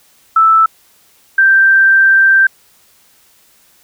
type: tone pair in turn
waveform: sine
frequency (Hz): 1318.5 / 1569.1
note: E6 / G6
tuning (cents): 0 / +1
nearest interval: minor third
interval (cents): 301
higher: second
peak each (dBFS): -5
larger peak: neither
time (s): 0.36-0.66 / 1.38-2.47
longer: second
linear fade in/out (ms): 5
effects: white hiss -50 dBFS RMS until 3.83 s